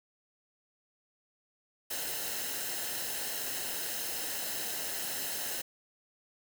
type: noise with comb filter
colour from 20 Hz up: white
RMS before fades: -36 dBFS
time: 1.9-5.62 s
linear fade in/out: 10 ms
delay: 0.86 ms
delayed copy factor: -0.55
effects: none